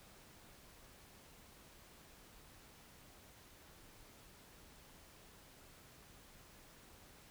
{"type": "silence", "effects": ["pink hiss -61 dBFS RMS until 7.3 s"]}